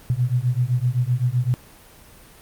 sine beating tone pair, 120.2 / 128 Hz, B2 / C3, -46 / -38 cents, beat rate 7.8 Hz, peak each -21 dBFS, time 0.1-1.54 s, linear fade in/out 0 ms, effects pink hiss -47 dBFS RMS until 2.41 s + Opus 32 kbps

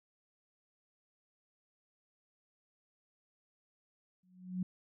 sine tone with exponential growth, 183 Hz, F#3, 19 cents flat, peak -30 dBFS, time 4.23-4.63 s, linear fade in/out 5 ms, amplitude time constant 86 ms, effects none

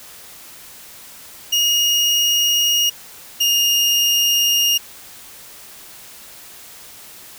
30% pulse tone pair in turn, 2862 / 2837 Hz, F7 / F7, +42 / +27 cents, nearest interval unison, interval 15 cents, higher first, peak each -11 dBFS, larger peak neither, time 1.52-2.9 / 3.4-4.78 s, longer neither, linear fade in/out 10 ms, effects white hiss -40 dBFS RMS until 7.38 s

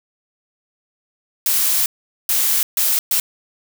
blue noise bursts at uneven times, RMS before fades -17 dBFS, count 4, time 1.46-1.86 / 2.29-2.63 / 2.77-2.99 / 3.11-3.2 s, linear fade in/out 2 ms, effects none

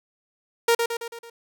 sawtooth tone with echo, 466.2 Hz, A#4, in tune, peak -12 dBFS, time 0.68-0.75 s, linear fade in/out 5 ms, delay 110 ms, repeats 5, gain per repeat -5 dB, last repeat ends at 1.3 s, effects none

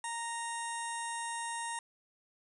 harmonic tone, 930 Hz, A#5, 4 cents flat, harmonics 1 / 2 / 3 / 4 / 6 / 7 / 8 / 9 / 10, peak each -38 / -43 / -51 / -49 / -53 / -53 / -52 / -47 / -45 dBFS, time 0.04-1.79 s, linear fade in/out 2 ms, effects none

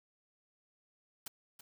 white noise with echo, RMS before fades -42 dBFS, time 1.26-1.28 s, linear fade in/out 5 ms, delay 330 ms, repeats 1, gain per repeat -11 dB, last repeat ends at 1.61 s, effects none

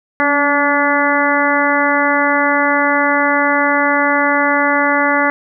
harmonic tone with a mistuned harmonic, 287.8 Hz, D4, 35 cents flat, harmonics 1 / 2 / 3 / 4 / 5 / 6 / 7, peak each -19 / -19 / -19 / -19 / -19 / -19 / -19 dBFS, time 0.2-5.3 s, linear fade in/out 0 ms, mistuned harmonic 1, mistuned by -32 cents, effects none

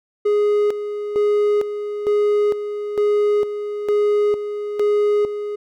triangle tone with tremolo, 415.3 Hz, G#4, in tune, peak -12 dBFS, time 0.25-5.56 s, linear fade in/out 10 ms, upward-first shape square, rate 1.1 Hz, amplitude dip 65%, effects none

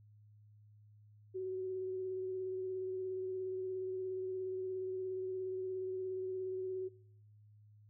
sine tone with vibrato, 374.3 Hz, F#4, 20 cents sharp, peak -37 dBFS, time 1.34-6.89 s, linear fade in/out 20 ms, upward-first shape sine, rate 17 Hz, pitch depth 18 cents each way, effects noise-tail reverb RT60 0.8 s tail -24 dB re dry + added 105 Hz sine -59 dBFS peak until 7.89 s

